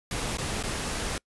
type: noise with dropouts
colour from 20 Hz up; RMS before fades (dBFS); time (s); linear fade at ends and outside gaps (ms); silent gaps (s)
pink; -31; 0.11-1.18; 2; 0.372-0.383 / 0.628-0.636
effects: noise-tail reverb RT60 0.1 s tail -26 dB re dry + resampled to 24000 Hz